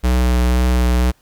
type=tone with vibrato; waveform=square; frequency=61.74 Hz; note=B1; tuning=in tune; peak=-13 dBFS; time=0.03-1.12 s; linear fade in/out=20 ms; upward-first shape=sine; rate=2 Hz; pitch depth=17 cents each way; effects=pink hiss -57 dBFS RMS until 1.21 s